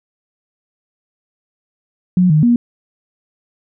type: tone with pitch steps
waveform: sine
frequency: 181.3 / 153.4 / 238.8 Hz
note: F#3 / D#3 / A#3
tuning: -35 / -24 / +42 cents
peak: -8 dBFS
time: 2.17-2.56 s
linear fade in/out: 2 ms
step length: 130 ms
effects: none